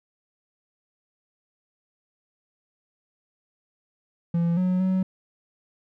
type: tone with pitch steps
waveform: triangle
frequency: 169.7 / 183.2 / 187.3 Hz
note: F3 / F#3 / F#3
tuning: -49 / -17 / +21 cents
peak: -18 dBFS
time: 4.34-5.03 s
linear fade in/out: 5 ms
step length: 230 ms
effects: none